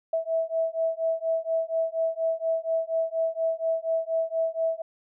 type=beating tone pair; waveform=sine; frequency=651 / 655.2 Hz; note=E5 / E5; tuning=-22 / -11 cents; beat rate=4.2 Hz; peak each=-27 dBFS; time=0.13-4.82 s; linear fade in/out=5 ms; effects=none